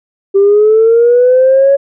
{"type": "linear sweep", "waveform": "sine", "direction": "up", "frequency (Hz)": [390, 560], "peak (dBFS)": -3, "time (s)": [0.34, 1.77], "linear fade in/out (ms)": 20, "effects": ["tanh soft clip ceiling 0 dBFS"]}